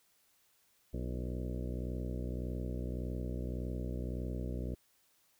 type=harmonic tone with a mistuned harmonic; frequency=61.74 Hz; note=B1; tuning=in tune; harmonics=1 / 2 / 3 / 4 / 5 / 6 / 7 / 8 / 9 / 10; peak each=-38 / -42 / -45 / -45 / -50 / -49 / -51 / -51 / -53 / -56 dBFS; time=0.93-4.75 s; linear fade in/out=10 ms; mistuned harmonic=6; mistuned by=-77 cents; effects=white hiss -71 dBFS RMS until 5.39 s